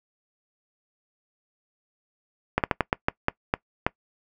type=slowing click train; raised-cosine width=0.5 ms; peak=-5 dBFS; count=9; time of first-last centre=2.58-3.865 s; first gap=58 ms; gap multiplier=1.28; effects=noise-tail reverb RT60 0.1 s tail -23 dB re dry